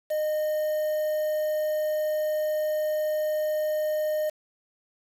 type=tone with quantisation; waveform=triangle; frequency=613 Hz; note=D#5; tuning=26 cents flat; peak=-22 dBFS; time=0.1-4.3 s; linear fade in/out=10 ms; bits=7; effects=none